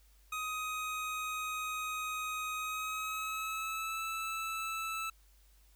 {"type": "tone with pitch glide", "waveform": "25% pulse", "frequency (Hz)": [1254, 1315.6], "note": ["D#6", "E6"], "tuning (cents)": [13, -4], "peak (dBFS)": -32, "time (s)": [0.32, 5.1], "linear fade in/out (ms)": 5, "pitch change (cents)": 83, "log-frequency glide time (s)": [2.56, 4.03], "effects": ["added 50 Hz sine -61 dBFS peak until 5.75 s", "white hiss -69 dBFS RMS until 5.75 s"]}